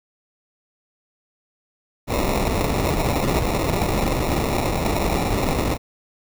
pink noise with sample-and-hold, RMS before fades -21 dBFS, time 2.07-5.78 s, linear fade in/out 50 ms, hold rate 1575 Hz, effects none

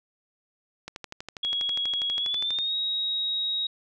click train, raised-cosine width 0.2 ms, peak -19 dBFS, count 22, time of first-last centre 0.88-2.587 s, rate 12.3 Hz
sine tone with pitch glide, 3322 to 3794 Hz, G#7 to A#7, 0 to +30 cents, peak -25 dBFS, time 1.43-3.67 s, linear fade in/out 5 ms, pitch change +230 cents, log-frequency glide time 2.17-2.75 s
effects none

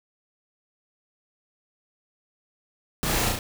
pink noise with echo, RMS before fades -27 dBFS, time 3.03-3.29 s, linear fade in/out 0 ms, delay 33 ms, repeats 3, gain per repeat -2 dB, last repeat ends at 3.389 s, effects none

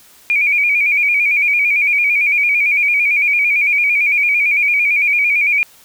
sine tone with vibrato, 2345 Hz, D7, 3 cents flat, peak -11 dBFS, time 0.3-5.63 s, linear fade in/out 0 ms, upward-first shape square, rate 8.9 Hz, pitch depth 54 cents each way, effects white hiss -46 dBFS RMS until 5.84 s

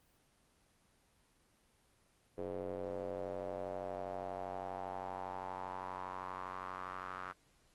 square tone with band-pass filter sweep, 46.25 Hz, F#1, in tune, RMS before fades -43 dBFS, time 2.37-7.33 s, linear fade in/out 20 ms, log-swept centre 460 to 1300 Hz, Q 4.2, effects pink hiss -71 dBFS RMS until 7.74 s + Opus 24 kbps

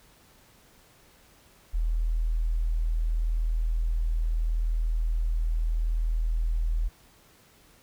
sine tone, 40.38 Hz, E1, 35 cents flat, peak -23 dBFS, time 1.73-6.89 s, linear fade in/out 20 ms, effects pink hiss -58 dBFS RMS until 7.82 s

